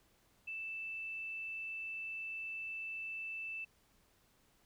sine tone, 2646 Hz, E7, 6 cents sharp, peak -40 dBFS, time 0.47-3.65 s, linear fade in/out 10 ms, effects pink hiss -71 dBFS RMS until 4.65 s

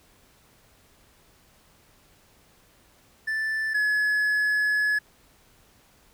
triangle tone pair in turn, 1760 / 1699.6 Hz, A6 / G#6, 0 / +40 cents, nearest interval minor second, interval 60 cents, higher first, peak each -23 / -19 dBFS, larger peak second, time 3.27-3.74 / 3.74-4.99 s, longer second, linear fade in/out 10 ms, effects pink hiss -59 dBFS RMS until 6.13 s

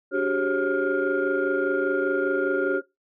sine tone cluster, 289.1 / 378.1 / 403.1 / 542 / 1412 Hz, D4 / F#4 / G4 / C#5 / F6, -27 / +38 / +48 / -39 / +19 cents, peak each -28 / -24 / -29 / -26 / -27 dBFS, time 0.11-2.82 s, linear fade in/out 50 ms, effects noise-tail reverb RT60 0.2 s tail -21 dB re dry + tanh soft clip ceiling -14 dBFS

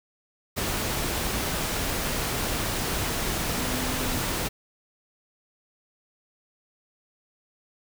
sine tone in noise, 253.9 Hz, B3, 48 cents sharp, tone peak -34 dBFS, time 3.56-4.21 s, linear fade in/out 20 ms, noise pink, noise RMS -28 dBFS, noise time 0.56-4.49 s, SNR -9 dB, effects none

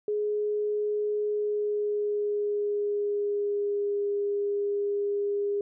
sine tone with pitch glide, 418.8 to 406.4 Hz, G#4 to G#4, +15 to -38 cents, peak -25 dBFS, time 0.08-5.61 s, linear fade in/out 2 ms, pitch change -53 cents, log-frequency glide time 1.26-4.06 s, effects none

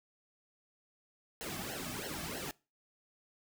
pink noise with flanger, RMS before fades -41 dBFS, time 1.41-2.51 s, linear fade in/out 0 ms, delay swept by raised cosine 0.83 to 2.13 ms, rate 3.1 Hz, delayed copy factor -0.95, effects noise-tail reverb RT60 0.3 s tail -23 dB re dry

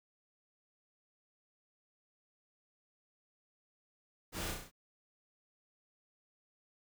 pink noise with echo, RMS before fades -41 dBFS, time 4.32-4.55 s, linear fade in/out 50 ms, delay 33 ms, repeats 5, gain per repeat -3 dB, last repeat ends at 4.715 s, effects none

